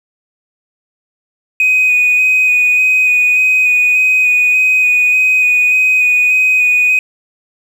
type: tone with vibrato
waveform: triangle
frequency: 2496 Hz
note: D#7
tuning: 5 cents sharp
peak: -5 dBFS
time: 1.6-6.99 s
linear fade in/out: 2 ms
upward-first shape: square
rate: 1.7 Hz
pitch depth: 12 cents each way
effects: tanh soft clip ceiling -4 dBFS + 7-bit